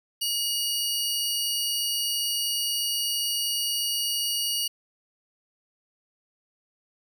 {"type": "tone pair together", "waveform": "sawtooth", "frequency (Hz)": [2885, 4568], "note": ["F#7", "D8"], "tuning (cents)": [-44, -49], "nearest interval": "minor sixth", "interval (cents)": 795, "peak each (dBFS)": -25, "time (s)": [0.21, 4.68], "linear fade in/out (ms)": 10, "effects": []}